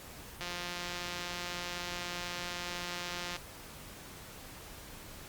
click train, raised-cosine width 0.2 ms, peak -21 dBFS, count 521, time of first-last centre 0.41-3.365 s, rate 176 Hz, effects pink hiss -49 dBFS RMS until 5.28 s + Opus 48 kbps

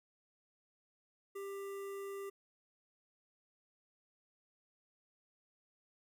square tone with notch filter, 395.6 Hz, G4, 16 cents sharp, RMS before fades -44 dBFS, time 1.35-2.3 s, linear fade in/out 10 ms, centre 4200 Hz, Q 0.76, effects none

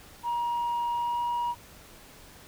sine tone with pitch glide, 950 to 956.1 Hz, A#5 to A#5, +33 to +44 cents, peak -24 dBFS, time 0.23-1.55 s, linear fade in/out 50 ms, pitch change +11 cents, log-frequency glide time 0.91-1.21 s, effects tanh soft clip ceiling -25 dBFS + pink hiss -51 dBFS RMS until 2.47 s

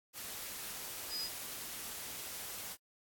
sine tone in noise, 4956 Hz, D#8, 8 cents flat, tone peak -37 dBFS, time 1.09-1.3 s, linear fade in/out 50 ms, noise white, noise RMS -44 dBFS, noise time 0.13-2.77 s, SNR +4 dB, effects AAC 64 kbps

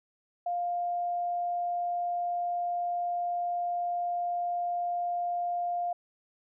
sine tone, 702 Hz, F5, 9 cents sharp, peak -28 dBFS, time 0.46-5.93 s, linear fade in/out 5 ms, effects none

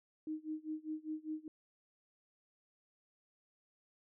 sine tone with tremolo, 311 Hz, D#4, 1 cent flat, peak -36 dBFS, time 0.27-1.48 s, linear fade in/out 2 ms, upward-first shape sine, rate 5 Hz, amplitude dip 95%, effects none

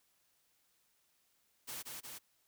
white noise with echo, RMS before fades -44 dBFS, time 1.67-1.83 s, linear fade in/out 20 ms, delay 180 ms, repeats 2, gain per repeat -2 dB, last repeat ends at 2.19 s, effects white hiss -75 dBFS RMS until 2.47 s

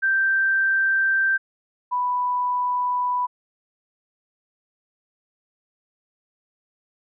sine tone pair in turn, 1567 / 989.2 Hz, G6 / B5, -1 / +3 cents, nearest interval minor sixth, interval 796 cents, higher first, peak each -17 / -20 dBFS, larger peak first, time 0.02-1.38 / 1.91-3.27 s, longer neither, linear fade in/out 20 ms, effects none

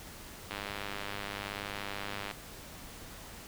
click train, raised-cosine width 0.3 ms, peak -21 dBFS, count 183, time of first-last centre 0.51-2.312 s, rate 101 Hz, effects pink hiss -48 dBFS RMS until 3.47 s

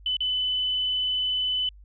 sine tone with dropouts, 3009 Hz, F#7, 28 cents sharp, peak -23 dBFS, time 0.06-1.69 s, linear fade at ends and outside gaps 2 ms, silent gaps 0.168-0.205 s, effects added 50 Hz sine -46 dBFS peak until 1.84 s

